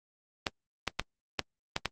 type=clicks; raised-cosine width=0.2 ms; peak=-10 dBFS; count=6; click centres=0.468 / 0.877 / 0.996 / 1.393 / 1.764 / 1.857 s; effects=Opus 24 kbps